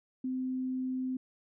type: tone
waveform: sine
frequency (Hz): 257.7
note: C4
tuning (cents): -26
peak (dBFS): -31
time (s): 0.24-1.17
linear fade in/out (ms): 5
effects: none